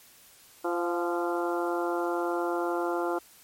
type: harmonic tone with a mistuned harmonic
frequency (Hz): 172.7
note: F3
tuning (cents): -19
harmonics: 2 / 3 / 4 / 5 / 6 / 7 / 8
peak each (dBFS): -29 / -34 / -34 / -36 / -38 / -40 / -37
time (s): 0.64-3.19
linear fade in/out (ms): 10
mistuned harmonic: 4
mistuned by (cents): +28
effects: white hiss -55 dBFS RMS until 3.43 s + MP3 64 kbps